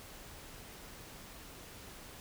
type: silence
effects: pink hiss -51 dBFS RMS until 2.2 s